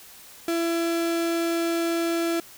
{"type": "tone", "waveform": "35% pulse", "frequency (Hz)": 335.2, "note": "E4", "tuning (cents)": 29, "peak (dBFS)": -21, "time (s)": [0.48, 2.4], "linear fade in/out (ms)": 2, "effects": ["white hiss -47 dBFS RMS until 2.57 s"]}